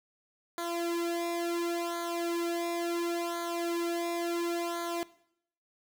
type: tone with flanger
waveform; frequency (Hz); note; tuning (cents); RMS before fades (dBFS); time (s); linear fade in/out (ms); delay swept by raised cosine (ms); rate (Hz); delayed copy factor
sawtooth; 341.7; F4; -38; -33; 0.58-5.03; 0; 0.37 to 2.27; 0.71; -0.9
effects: noise-tail reverb RT60 0.7 s tail -19 dB re dry